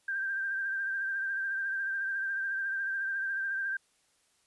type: tone with vibrato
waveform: sine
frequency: 1579 Hz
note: G6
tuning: 12 cents sharp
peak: -30 dBFS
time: 0.08-3.77 s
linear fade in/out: 5 ms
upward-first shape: triangle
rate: 14 Hz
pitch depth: 42 cents each way
effects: white hiss -70 dBFS RMS until 4.46 s + resampled to 24000 Hz